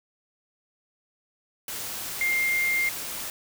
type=tone in noise; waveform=sine; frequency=2112 Hz; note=C7; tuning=16 cents sharp; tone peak=-22 dBFS; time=2.21-2.89 s; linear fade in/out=2 ms; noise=white; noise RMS=-34 dBFS; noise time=1.68-3.3 s; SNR=+9 dB; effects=none